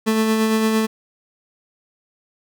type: tone with tremolo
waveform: 30% pulse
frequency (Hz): 220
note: A3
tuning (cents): 0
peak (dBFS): -12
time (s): 0.06-0.87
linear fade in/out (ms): 20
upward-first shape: sine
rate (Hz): 8.8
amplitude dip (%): 30
effects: none